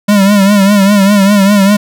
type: tone with vibrato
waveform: square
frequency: 200.3 Hz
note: G3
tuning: 38 cents sharp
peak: -5 dBFS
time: 0.08-1.77 s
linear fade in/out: 10 ms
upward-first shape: triangle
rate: 5 Hz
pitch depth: 87 cents each way
effects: none